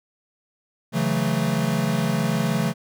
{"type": "chord", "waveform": "square", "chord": "F# minor seventh", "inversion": "second", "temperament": "equal with one note detuned", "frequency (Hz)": [138.59, 164.81, 184.36, 220], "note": ["C#3", "E3", "F#3", "A3"], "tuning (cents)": [0, 0, -6, 0], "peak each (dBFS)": [-27, -26, -28, -26], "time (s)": [0.92, 2.74], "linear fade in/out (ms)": 50, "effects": []}